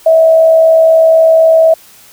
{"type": "tone with frequency modulation", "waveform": "sine", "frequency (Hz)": 648, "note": "E5", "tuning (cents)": -30, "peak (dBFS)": -3, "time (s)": [0.06, 1.74], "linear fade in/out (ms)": 5, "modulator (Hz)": 64, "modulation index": 0.25, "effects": ["white hiss -40 dBFS RMS until 2.12 s"]}